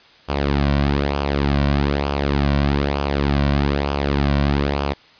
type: tone with flanger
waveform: sawtooth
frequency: 70.8 Hz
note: C#2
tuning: 37 cents sharp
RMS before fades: -19 dBFS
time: 0.28-4.94 s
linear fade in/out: 20 ms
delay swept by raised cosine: 0.5 to 2.4 ms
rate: 1.1 Hz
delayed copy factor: -0.6
effects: white hiss -49 dBFS RMS until 5.19 s + resampled to 11025 Hz